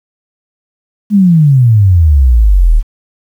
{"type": "exponential sweep", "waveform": "sine", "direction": "down", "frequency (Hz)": [213.7, 35.64], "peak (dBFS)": -3, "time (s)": [1.1, 2.83], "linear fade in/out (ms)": 50, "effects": ["7-bit"]}